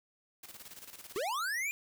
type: noise with tremolo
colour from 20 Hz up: white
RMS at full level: -48 dBFS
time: 0.43-1.21 s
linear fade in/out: 5 ms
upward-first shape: square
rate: 18 Hz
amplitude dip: 65%
type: linear sweep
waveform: square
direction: up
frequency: 350.4 to 2445 Hz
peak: -33 dBFS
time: 1.16-1.71 s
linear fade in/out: 0 ms
effects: none